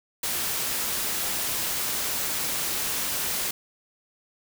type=noise; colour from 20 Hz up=white; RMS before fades=-28 dBFS; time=0.23-3.51 s; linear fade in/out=5 ms; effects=none

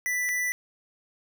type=tone pair in turn; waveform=square; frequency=1979 / 1979 Hz; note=B6 / B6; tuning=+3 / +3 cents; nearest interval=unison; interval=0 cents; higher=neither; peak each=-26 dBFS; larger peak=neither; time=0.06-0.29 / 0.29-0.52 s; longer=neither; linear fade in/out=0 ms; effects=none

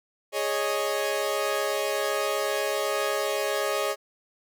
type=chord; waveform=sawtooth; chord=Ab suspended fourth; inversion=none; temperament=equal; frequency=415.3 / 554.4 / 622.3 Hz; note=Ab4 / Db5 / Eb5; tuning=0 / 0 / 0 cents; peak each=-26 / -25 / -26 dBFS; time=0.32-3.96 s; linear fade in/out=50 ms; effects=none

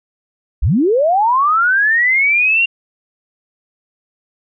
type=linear sweep; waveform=sine; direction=up; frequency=37.35 to 2794 Hz; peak=-10 dBFS; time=0.62-2.66 s; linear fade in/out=10 ms; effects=none

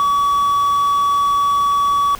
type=tone; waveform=triangle; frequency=1137 Hz; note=C#6; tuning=44 cents sharp; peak=-11 dBFS; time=0-2.15 s; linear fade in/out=0 ms; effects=pink hiss -37 dBFS RMS until 2.19 s

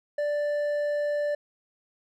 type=tone with hard clipping; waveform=sine; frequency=587.3 Hz; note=D5; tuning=in tune; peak=-26 dBFS; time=0.18-1.35 s; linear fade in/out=5 ms; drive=5 dB; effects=none

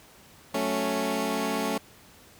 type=chord; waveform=15% pulse; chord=F# minor; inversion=none; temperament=equal; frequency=185 / 220 / 277.2 Hz; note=F#3 / A3 / C#4; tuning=0 / 0 / 0 cents; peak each=-28 / -23 / -23 dBFS; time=0.54-1.78 s; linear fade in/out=5 ms; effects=pink hiss -53 dBFS RMS until 2.39 s + high-pass 60 Hz 12 dB/octave

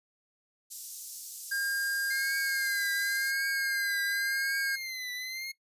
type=high-pass noise; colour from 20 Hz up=pink; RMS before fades=-42 dBFS; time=0.7-3.32 s; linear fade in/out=20 ms; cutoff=5600 Hz; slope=24 dB/octave
type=tone; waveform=square; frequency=1612 Hz; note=G6; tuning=48 cents sharp; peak=-30 dBFS; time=1.51-4.76 s; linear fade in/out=10 ms
type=tone with vibrato; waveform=25% pulse; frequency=2100 Hz; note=C7; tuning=6 cents sharp; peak=-32 dBFS; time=2.1-5.52 s; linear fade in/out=10 ms; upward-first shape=triangle; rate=0.91 Hz; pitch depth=110 cents each way
effects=noise-tail reverb RT60 0.1 s tail -17 dB re dry + resampled to 32000 Hz

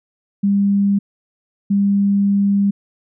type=tone pair in turn; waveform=sine; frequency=200 / 200 Hz; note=G3 / G3; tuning=+35 / +35 cents; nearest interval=unison; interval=0 cents; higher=neither; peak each=-12 dBFS; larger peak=neither; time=0.43-0.99 / 1.7-2.71 s; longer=second; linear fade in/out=10 ms; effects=none

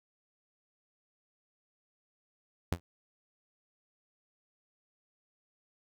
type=tone with exponential decay; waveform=sawtooth; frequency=86.2 Hz; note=F2; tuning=22 cents flat; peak=-22 dBFS; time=2.72-2.8 s; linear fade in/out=0 ms; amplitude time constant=17 ms; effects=none

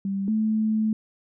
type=tone pair in turn; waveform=sine; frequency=196 / 217.6 Hz; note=G3 / A3; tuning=0 / -19 cents; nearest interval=major second; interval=181 cents; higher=second; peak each=-24 / -20 dBFS; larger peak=second; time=0.05-0.28 / 0.28-0.93 s; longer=second; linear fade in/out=2 ms; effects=none

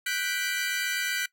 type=chord; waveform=sawtooth; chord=G major seventh; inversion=third; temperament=equal; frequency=1480 / 1568 / 1975.5 / 2349 Hz; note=F#6 / G6 / B6 / D7; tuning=0 / 0 / 0 / 0 cents; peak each=-28 / -30 / -29 / -32 dBFS; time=0.06-1.26 s; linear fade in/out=5 ms; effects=noise-tail reverb RT60 0.1 s tail -20 dB re dry

